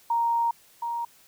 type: tone pair in turn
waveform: sine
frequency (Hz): 932.3 / 937.7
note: A#5 / A#5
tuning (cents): 0 / +10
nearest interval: unison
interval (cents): 10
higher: second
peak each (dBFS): -21 / -27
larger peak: first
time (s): 0.1-0.51 / 0.82-1.05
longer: first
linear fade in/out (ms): 5
effects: white hiss -57 dBFS RMS until 1.27 s